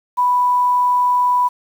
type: tone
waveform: sine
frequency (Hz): 987.8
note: B5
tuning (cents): 0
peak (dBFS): -12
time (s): 0.17-1.49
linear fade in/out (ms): 20
effects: 7-bit

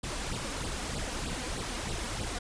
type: noise with flanger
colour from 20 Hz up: pink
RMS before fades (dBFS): -35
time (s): 0.03-2.39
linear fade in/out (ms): 10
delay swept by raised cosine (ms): 0.22 to 4.22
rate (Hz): 3.2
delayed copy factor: +0.75
effects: resampled to 22050 Hz

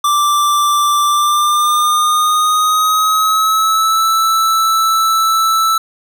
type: tone with pitch glide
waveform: square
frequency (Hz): 1174.7 to 1318.6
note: D6 to E6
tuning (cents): 0 to 0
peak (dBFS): -11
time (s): 0.04-5.78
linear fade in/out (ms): 5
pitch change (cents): +200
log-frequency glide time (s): 1.06-4.05
effects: none

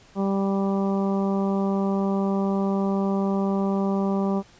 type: harmonic tone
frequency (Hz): 196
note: G3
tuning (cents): 0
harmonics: 1 / 2 / 3 / 4 / 5 / 6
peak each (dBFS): -22 / -28 / -32 / -34 / -36 / -38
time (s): 0.15-4.43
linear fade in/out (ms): 50
effects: pink hiss -53 dBFS RMS until 4.59 s + resampled to 16000 Hz

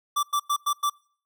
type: tone bursts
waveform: square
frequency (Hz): 1167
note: D6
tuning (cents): -11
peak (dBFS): -22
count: 5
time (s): 0.16-0.899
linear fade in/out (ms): 10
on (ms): 71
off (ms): 96
effects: noise-tail reverb RT60 0.5 s tail -25 dB re dry

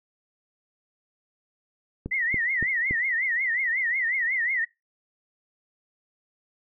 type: click train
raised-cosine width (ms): 3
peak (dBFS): -18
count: 4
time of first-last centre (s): 2.06-2.91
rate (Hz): 3.53
type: tone with vibrato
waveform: sine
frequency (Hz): 1975.5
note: B6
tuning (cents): 0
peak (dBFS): -23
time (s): 2.11-4.65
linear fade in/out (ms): 10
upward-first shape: triangle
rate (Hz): 5.5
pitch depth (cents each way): 180
effects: noise-tail reverb RT60 0.2 s tail -21 dB re dry

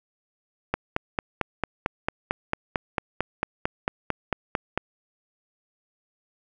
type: click train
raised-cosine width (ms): 0.5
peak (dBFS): -8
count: 19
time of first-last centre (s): 0.74-4.776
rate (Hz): 4.46
effects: none

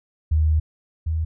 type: tone pair in turn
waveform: sine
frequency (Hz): 77.78 / 80.01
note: D#2 / D#2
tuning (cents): 0 / +49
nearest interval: unison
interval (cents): 49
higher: second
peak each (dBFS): -15 / -20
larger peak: first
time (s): 0.31-0.6 / 1.06-1.25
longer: first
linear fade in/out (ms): 10
effects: none

